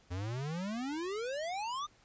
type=exponential sweep; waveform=square; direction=up; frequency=85.3 to 1235 Hz; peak=-36 dBFS; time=0.1-1.87 s; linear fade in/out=20 ms; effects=pink hiss -65 dBFS RMS until 2.04 s + resampled to 16000 Hz